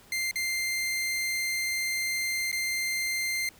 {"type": "tone with dropouts", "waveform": "sawtooth", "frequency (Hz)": 2093, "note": "C7", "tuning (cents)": 0, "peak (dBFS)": -24, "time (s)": [0.12, 3.49], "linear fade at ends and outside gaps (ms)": 2, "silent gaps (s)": [[0.312, 0.357], [2.516, 2.527]], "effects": ["pink hiss -55 dBFS RMS until 3.59 s"]}